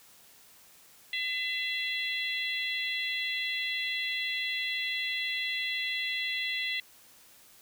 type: harmonic tone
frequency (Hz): 674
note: E5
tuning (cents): +38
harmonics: 3 / 4 / 5 / 6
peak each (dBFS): -33 / -36 / -35 / -40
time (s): 1.13-6.8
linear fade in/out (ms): 2
effects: white hiss -57 dBFS RMS until 7.61 s